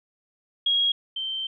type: tone pair in turn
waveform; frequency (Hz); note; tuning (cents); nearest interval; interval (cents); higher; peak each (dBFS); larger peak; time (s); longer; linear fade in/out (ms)
sine; 3289 / 3119; G#7 / G7; -18 / -9; minor second; 91; first; -19 / -27; first; 0.66-0.92 / 1.16-1.47; second; 5
effects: none